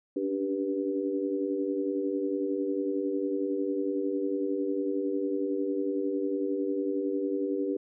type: tone cluster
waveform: sine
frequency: 280.5 / 291.5 / 391.6 / 487.1 Hz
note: C#4 / D4 / G4 / B4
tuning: +21 / -13 / -2 / -24 cents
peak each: -38 / -31 / -31 / -34 dBFS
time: 0.16-7.77 s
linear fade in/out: 5 ms
effects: none